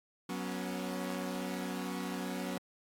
sawtooth chord, F# suspended fourth, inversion none, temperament equal with one note detuned, 185 / 242.8 / 277.2 Hz, F#3 / B3 / C#4, 0 / -29 / 0 cents, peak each -35 / -37 / -37 dBFS, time 0.29-2.58 s, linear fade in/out 5 ms, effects AAC 64 kbps

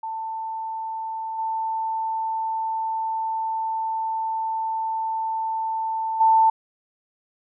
sine tone with level steps, 890 Hz, A5, 20 cents sharp, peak -27 / -23 / -13 dBFS, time 0.03-6.5 s, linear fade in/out 5 ms, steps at 1.38 / 6.2 s, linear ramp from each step 10 ms, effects none

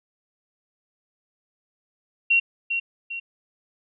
sine tone with echo, 2743 Hz, F7, 32 cents flat, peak -15 dBFS, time 2.3-2.4 s, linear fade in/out 10 ms, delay 400 ms, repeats 2, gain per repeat -7 dB, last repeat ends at 3.2 s, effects none

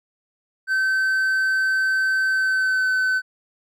triangle tone with pitch glide, 1540 to 1518.8 Hz, G6 to F#6, -31 to +45 cents, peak -16 dBFS, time 0.67-3.22 s, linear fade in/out 50 ms, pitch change -24 cents, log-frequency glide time 2.29-2.89 s, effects none

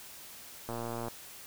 click train, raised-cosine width 1 ms, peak -24 dBFS, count 47, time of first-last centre 0.69-1.083 s, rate 117 Hz, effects white hiss -49 dBFS RMS until 1.46 s

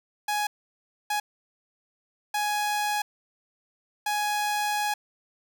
sawtooth tone bursts at uneven times, 834 Hz, G#5, 7 cents sharp, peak -21 dBFS, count 4, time 0.28-0.47 / 1.1-1.2 / 2.34-3.02 / 4.06-4.94 s, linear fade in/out 5 ms, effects none

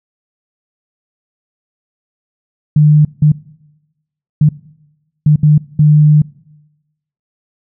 sine tone bursts at uneven times, 150.6 Hz, D3, 44 cents sharp, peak -4 dBFS, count 6, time 2.76-3.05 / 3.22-3.32 / 4.41-4.49 / 5.26-5.36 / 5.43-5.58 / 5.79-6.22 s, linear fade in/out 5 ms, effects noise-tail reverb RT60 1.0 s tail -22 dB re dry

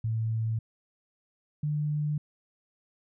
sine tone pair in turn, 111.9 / 149.37 Hz, A2 / D3, +30 / +30 cents, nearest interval perfect fourth, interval 500 cents, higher second, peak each -26 dBFS, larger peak neither, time 0.04-0.59 / 1.63-2.18 s, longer neither, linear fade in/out 5 ms, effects none

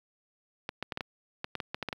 clicks, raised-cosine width 0.3 ms, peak -17 dBFS, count 12, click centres 0.691 / 0.826 / 0.922 / 0.974 / 1.008 / 1.444 / 1.553 / 1.602 / 1.745 / 1.827 / 1.887 / 1.928 s, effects high-pass 80 Hz 12 dB/octave + 9-bit

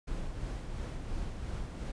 brown noise with tremolo, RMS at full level -36 dBFS, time 0.07-1.92 s, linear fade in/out 10 ms, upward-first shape sine, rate 2.9 Hz, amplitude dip 35%, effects resampled to 22050 Hz

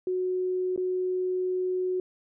sine tone with dropouts, 367.7 Hz, F#4, 11 cents flat, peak -25 dBFS, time 0.07-2 s, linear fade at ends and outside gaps 2 ms, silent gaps 0.762-0.776 s, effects none

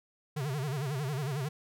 square tone with vibrato, 140.1 Hz, C#3, 19 cents sharp, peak -32 dBFS, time 0.36-1.49 s, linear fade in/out 10 ms, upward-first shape sine, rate 11 Hz, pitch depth 170 cents each way, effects none

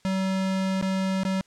square tone with dropouts, 190.4 Hz, F#3, 50 cents sharp, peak -24 dBFS, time 0.05-1.41 s, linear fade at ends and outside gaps 0 ms, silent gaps 0.813-0.825 / 1.234-1.251 s, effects white hiss -62 dBFS RMS until 1.46 s + low-pass 7000 Hz 12 dB/octave

